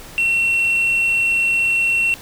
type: tone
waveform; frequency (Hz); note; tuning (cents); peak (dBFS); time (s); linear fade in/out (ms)
sine; 2718; F7; -48; -12; 0.18-2.14; 0
effects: tanh soft clip ceiling -13 dBFS + pink hiss -38 dBFS RMS until 2.21 s